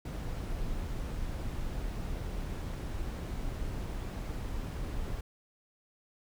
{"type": "noise", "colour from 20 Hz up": "brown", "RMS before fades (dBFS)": -36, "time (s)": [0.05, 5.21], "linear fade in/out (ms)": 5, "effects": []}